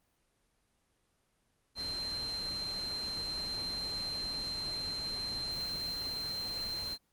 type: tone in noise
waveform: sine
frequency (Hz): 4136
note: C8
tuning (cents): -21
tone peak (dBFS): -35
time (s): 1.75-6.98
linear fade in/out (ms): 50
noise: pink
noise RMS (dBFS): -45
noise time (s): 1.75-6.98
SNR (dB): +7
effects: pink hiss -75 dBFS RMS until 7.12 s + Opus 24 kbps